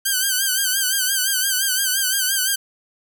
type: tone with vibrato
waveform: 5% pulse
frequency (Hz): 1548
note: G6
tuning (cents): -22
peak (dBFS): -7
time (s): 0.05-2.56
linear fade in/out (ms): 10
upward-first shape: sine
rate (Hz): 5.8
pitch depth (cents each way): 73
effects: none